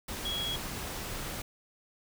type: tone in noise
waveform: sine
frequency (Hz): 3322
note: G#7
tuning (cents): 0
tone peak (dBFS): -32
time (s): 0.25-0.56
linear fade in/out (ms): 5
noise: pink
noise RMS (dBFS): -38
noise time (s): 0.08-1.42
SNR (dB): +3
effects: none